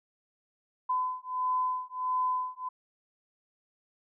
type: beating tone pair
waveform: sine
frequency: 1012 / 1013.5 Hz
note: B5 / B5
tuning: +42 / +45 cents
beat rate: 1.5 Hz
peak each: -31 dBFS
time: 0.89-2.69 s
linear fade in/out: 10 ms
effects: none